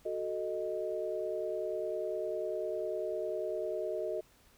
sine chord, D# diminished, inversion first, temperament equal, 370 / 440 / 622.3 Hz, F#4 / A4 / D#5, 0 / 0 / 0 cents, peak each -38 / -38 / -36 dBFS, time 0.05-4.21 s, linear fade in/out 10 ms, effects pink hiss -64 dBFS RMS until 4.57 s

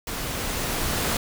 pink noise with level ramp, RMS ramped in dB -31 to -24 dBFS, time 0.07-1.17 s, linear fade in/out 2 ms, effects none

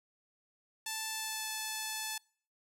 5% pulse tone with pitch glide, 880 to 871.4 Hz, A5 to A5, 0 to -17 cents, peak -24 dBFS, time 0.86-2.18 s, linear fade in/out 5 ms, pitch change -17 cents, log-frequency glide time 1.09-1.48 s, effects noise-tail reverb RT60 0.5 s tail -26 dB re dry

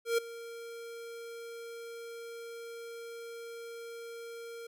square tone with ADSR envelope, 464.4 Hz, A#4, 7 cents flat, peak -25 dBFS, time 0.05-4.67 s, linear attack 130 ms, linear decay 8 ms, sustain -18 dB, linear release 6 ms, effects none

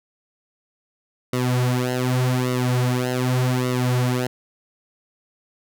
sawtooth tone with flanger, 125.9 Hz, B2, 34 cents sharp, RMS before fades -21 dBFS, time 1.33-4.27 s, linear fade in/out 2 ms, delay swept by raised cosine 1.2 to 7.1 ms, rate 0.85 Hz, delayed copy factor -1, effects none

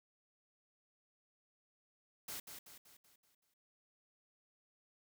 white noise with echo, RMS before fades -45 dBFS, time 2.28-2.4 s, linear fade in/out 5 ms, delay 190 ms, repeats 6, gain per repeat -6 dB, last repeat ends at 3.54 s, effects none

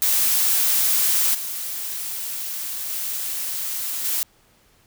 blue noise with level steps, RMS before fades -19 / -29 / -27 / -23 dBFS, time 0.02-4.23 s, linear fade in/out 0 ms, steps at 1.34 / 2.89 / 4.04 s, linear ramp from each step 10 ms, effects pink hiss -58 dBFS RMS until 4.86 s

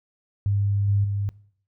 sine tone with level steps, 100.7 Hz, G2, 47 cents sharp, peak -19 / -17 / -22 dBFS, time 0.46-1.29 s, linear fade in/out 0 ms, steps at 0.88 / 1.04 s, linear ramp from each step 5 ms, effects noise-tail reverb RT60 0.6 s tail -22 dB re dry

